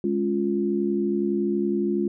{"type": "chord", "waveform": "sine", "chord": "Db major", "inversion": "second", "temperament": "equal", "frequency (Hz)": [207.7, 277.2, 349.2], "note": ["Ab3", "Db4", "F4"], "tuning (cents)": [0, 0, 0], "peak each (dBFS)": [-25, -29, -24], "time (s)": [0.04, 2.08], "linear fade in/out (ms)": 2, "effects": []}